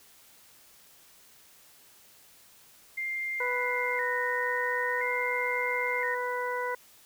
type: tone with vibrato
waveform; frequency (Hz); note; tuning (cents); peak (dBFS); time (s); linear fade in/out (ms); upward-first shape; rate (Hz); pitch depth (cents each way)
sine; 1974; B6; -1; -30; 2.97-6.15; 10; square; 0.49; 110
type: harmonic tone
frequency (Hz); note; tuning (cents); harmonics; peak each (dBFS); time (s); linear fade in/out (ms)
493.9; B4; 0; 1 / 2 / 3 / 4; -33 / -33 / -37 / -37; 3.4-6.75; 5
effects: white hiss -57 dBFS RMS until 7.05 s